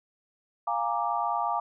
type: chord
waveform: sine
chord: Bb dominant seventh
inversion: second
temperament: equal with one note detuned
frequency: 698.5 / 823.4 / 932.3 / 1174.7 Hz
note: F5 / Ab5 / Bb5 / D6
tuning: 0 / -15 / 0 / 0 cents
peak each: -31 dBFS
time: 0.67-1.6 s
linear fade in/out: 5 ms
effects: none